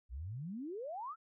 sine exponential sweep, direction up, 55 to 1372 Hz, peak -40 dBFS, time 0.09-1.16 s, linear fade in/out 50 ms, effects none

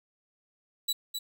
sawtooth tone with echo, 3934 Hz, B7, 7 cents flat, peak -23 dBFS, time 0.88-0.93 s, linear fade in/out 10 ms, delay 260 ms, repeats 1, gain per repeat -6 dB, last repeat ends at 1.19 s, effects none

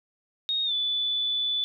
sine tone with pitch glide, 3729 to 3479 Hz, A#7 to A7, 0 to -20 cents, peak -24 dBFS, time 0.49-1.64 s, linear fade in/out 0 ms, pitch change -120 cents, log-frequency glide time 0.65-0.73 s, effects none

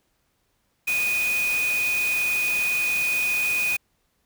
sine tone in noise, 2480 Hz, D#7, 6 cents flat, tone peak -21 dBFS, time 0.87-3.77 s, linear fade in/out 10 ms, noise white, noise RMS -32 dBFS, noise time 0.87-3.77 s, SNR +8 dB, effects pink hiss -70 dBFS RMS until 4.25 s

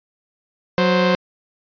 sawtooth tone pair together, 183.74 / 523.3 Hz, F#3 / C5, -12 / 0 cents, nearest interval octave + tritone, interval 1812 cents, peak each -13 dBFS, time 0.78-1.15 s, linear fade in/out 0 ms, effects resampled to 11025 Hz

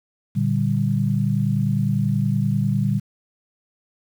sine chord, G minor, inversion first, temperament equal, 116.54 / 146.83 / 196 Hz, Bb2 / D3 / G3, 0 / 0 / 0 cents, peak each -22 dBFS, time 0.35-3 s, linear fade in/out 20 ms, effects 8-bit

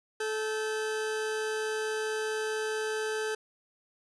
40% pulse tone pair together, 433.9 / 1551 Hz, A4 / G6, -24 / -19 cents, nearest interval octave + minor seventh, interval 2205 cents, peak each -30 / -36 dBFS, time 0.2-3.35 s, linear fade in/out 5 ms, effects resampled to 24000 Hz + 10-bit

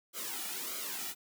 white noise with flanger, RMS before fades -39 dBFS, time 0.13-1.15 s, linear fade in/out 50 ms, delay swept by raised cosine 1.1 to 1.91 ms, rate 1.6 Hz, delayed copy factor -0.7, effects high-pass 200 Hz 12 dB/octave

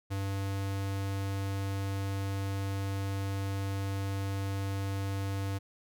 square tone, 98 Hz, G2, in tune, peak -32 dBFS, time 0.1-5.59 s, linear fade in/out 20 ms, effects none

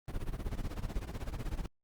brown noise with tremolo, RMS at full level -34 dBFS, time 0.08-1.66 s, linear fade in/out 0 ms, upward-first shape sine, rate 16 Hz, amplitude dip 85%, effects Opus 32 kbps

